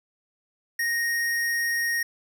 square tone, 1864.7 Hz, A#6, in tune, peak -24 dBFS, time 0.79-2.03 s, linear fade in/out 5 ms, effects 9-bit

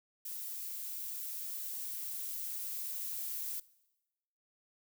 violet noise with level ramp, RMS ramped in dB -42 to -39 dBFS, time 0.25-3.6 s, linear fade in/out 5 ms, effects noise-tail reverb RT60 1.0 s tail -21 dB re dry

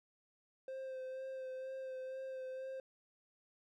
triangle tone with vibrato, 523.3 Hz, C5, in tune, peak -40 dBFS, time 0.68-2.8 s, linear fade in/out 2 ms, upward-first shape sine, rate 2.1 Hz, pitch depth 20 cents each way, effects none

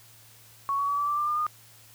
sine tone with pitch steps, 1112 / 1126.9 / 1141.9 / 1157.2 / 1172.7 / 1188.4 / 1204.3 / 1220.4 Hz, C#6 / C#6 / D6 / D6 / D6 / D6 / D6 / D#6, +5 / +28 / -49 / -26 / -3 / +20 / +43 / -34 cents, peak -24 dBFS, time 0.69-1.466 s, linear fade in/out 0 ms, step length 97 ms, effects added 112 Hz sine -58 dBFS peak until 1.94 s + white hiss -54 dBFS RMS until 1.94 s

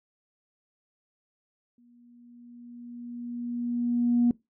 sine tone with exponential growth, 240 Hz, B3, 49 cents flat, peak -17 dBFS, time 1.78-4.31 s, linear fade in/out 2 ms, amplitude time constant 550 ms, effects noise-tail reverb RT60 0.2 s tail -22 dB re dry + tanh soft clip ceiling -14 dBFS

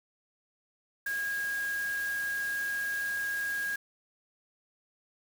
sine tone in noise, 1635 Hz, G#6, 28 cents flat, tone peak -30 dBFS, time 1.06-3.76 s, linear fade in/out 5 ms, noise white, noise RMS -44 dBFS, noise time 1.06-3.76 s, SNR +11 dB, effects none

